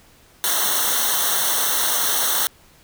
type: noise with comb filter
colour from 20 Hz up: white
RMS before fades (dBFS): -20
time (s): 0.44-2.47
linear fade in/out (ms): 0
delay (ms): 0.41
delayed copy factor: -1
effects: pink hiss -52 dBFS RMS until 2.83 s